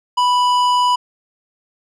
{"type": "tone with tanh clipping", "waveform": "triangle", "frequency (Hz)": 987.8, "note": "B5", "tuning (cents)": 0, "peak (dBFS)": -14, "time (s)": [0.17, 0.96], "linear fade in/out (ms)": 10, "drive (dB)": 17, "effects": []}